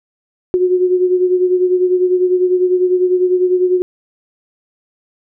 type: beating tone pair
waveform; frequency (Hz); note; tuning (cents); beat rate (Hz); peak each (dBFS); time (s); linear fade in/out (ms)
sine; 363.3 / 373.3; F#4 / F#4; -32 / +15; 10; -11 / -18; 0.54-3.82; 0
effects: none